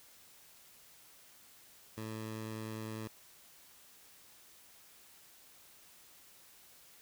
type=tone; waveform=15% pulse; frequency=110 Hz; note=A2; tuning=in tune; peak=-34 dBFS; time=1.97-3.08 s; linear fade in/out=10 ms; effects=white hiss -60 dBFS RMS until 7.01 s